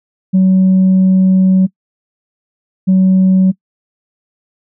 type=tone pair in turn; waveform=sine; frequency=187.9 / 187.9 Hz; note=F#3 / F#3; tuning=+27 / +27 cents; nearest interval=unison; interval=0 cents; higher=neither; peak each=-4 dBFS; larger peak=neither; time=0.33-1.67 / 2.87-3.52 s; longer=first; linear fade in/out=20 ms; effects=noise-tail reverb RT60 0.1 s tail -24 dB re dry + tanh soft clip ceiling -4 dBFS